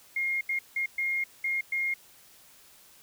sine tone bursts at uneven times, 2136 Hz, C7, 35 cents sharp, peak -26 dBFS, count 6, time 0.16-0.41 / 0.49-0.59 / 0.76-0.86 / 0.98-1.24 / 1.44-1.61 / 1.72-1.94 s, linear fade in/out 5 ms, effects white hiss -56 dBFS RMS until 3.02 s

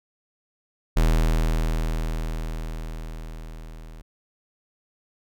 square tone with level ramp, 40 Hz, D#1, 49 cents sharp, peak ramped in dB -16 to -40 dBFS, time 0.96-4.02 s, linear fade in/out 10 ms, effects none

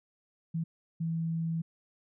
sine tone bursts at uneven times, 164.2 Hz, E3, 6 cents flat, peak -29 dBFS, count 2, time 0.54-0.64 / 1-1.62 s, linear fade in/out 10 ms, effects none

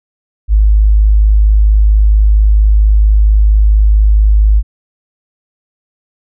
sine tone, 52.2 Hz, G#1, 10 cents sharp, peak -4 dBFS, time 0.48-4.63 s, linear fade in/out 50 ms, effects none

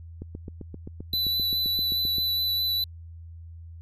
click train, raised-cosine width 3 ms, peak -24 dBFS, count 16, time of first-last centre 0.22-2.183 s, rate 7.64 Hz
square tone with vibrato, 3977 Hz, B7, 11 cents sharp, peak -24 dBFS, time 1.13-2.84 s, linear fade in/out 2 ms, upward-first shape sine, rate 4.8 Hz, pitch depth 14 cents each way
effects added 83 Hz sine -40 dBFS peak until 3.81 s

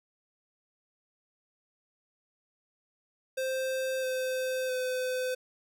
square tone with pitch steps, 523.3 / 516.1 / 509 Hz, C5 / C5 / C5, 0 / -24 / -48 cents, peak -30 dBFS, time 3.37-5.35 s, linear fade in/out 10 ms, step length 660 ms, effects none

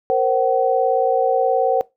sine tone cluster, 468.4 / 527 / 757 Hz, A#4 / C5 / F#5, +8 / +12 / +39 cents, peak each -19 dBFS, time 0.1-1.81 s, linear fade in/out 0 ms, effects noise-tail reverb RT60 0.2 s tail -21 dB re dry

